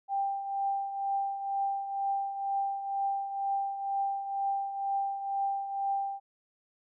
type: tone with tremolo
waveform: sine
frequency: 790 Hz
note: G5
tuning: 13 cents sharp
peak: -26 dBFS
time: 0.08-6.2 s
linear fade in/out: 50 ms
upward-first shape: triangle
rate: 2.1 Hz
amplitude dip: 65%
effects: none